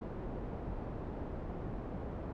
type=low-pass noise; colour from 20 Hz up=pink; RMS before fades=-41 dBFS; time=0.01-2.33 s; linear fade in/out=10 ms; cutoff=710 Hz; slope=12 dB/octave; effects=none